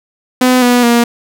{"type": "tone with pitch steps", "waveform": "sawtooth", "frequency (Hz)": [253, 244.7, 236.6], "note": ["B3", "B3", "A#3"], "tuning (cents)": [42, -16, 26], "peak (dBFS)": -3, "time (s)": [0.41, 1.04], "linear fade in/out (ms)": 5, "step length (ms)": 210, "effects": []}